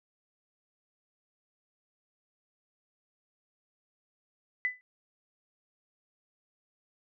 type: tone with exponential decay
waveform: sine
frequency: 2000 Hz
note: B6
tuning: 21 cents sharp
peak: -23 dBFS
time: 4.65-4.81 s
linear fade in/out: 0 ms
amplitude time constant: 33 ms
effects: none